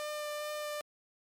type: tone with vibrato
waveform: sawtooth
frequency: 598 Hz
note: D5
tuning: 31 cents sharp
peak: -32 dBFS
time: 0-0.81 s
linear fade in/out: 0 ms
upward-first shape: sine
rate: 2.4 Hz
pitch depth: 9 cents each way
effects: MP3 64 kbps